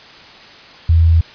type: tone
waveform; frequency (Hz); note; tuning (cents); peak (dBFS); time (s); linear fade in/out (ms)
sine; 82.41; E2; 0; -7; 0.89-1.21; 5
effects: white hiss -39 dBFS RMS until 1.34 s + resampled to 11025 Hz